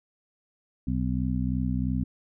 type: harmonic tone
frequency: 63 Hz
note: B1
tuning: 35 cents sharp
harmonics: 1 / 2 / 3 / 4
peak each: -30 / -30 / -30 / -30 dBFS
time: 0.87-2.04 s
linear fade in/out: 5 ms
effects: none